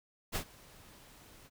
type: noise with ADSR envelope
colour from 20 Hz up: pink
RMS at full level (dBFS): -34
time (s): 0.32-1.5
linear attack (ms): 36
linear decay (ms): 82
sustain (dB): -23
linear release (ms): 38
effects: none